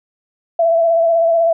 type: tone with vibrato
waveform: sine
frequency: 667 Hz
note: E5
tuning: 20 cents sharp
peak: -10 dBFS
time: 0.59-1.53 s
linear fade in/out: 5 ms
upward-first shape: sine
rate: 16 Hz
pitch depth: 30 cents each way
effects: none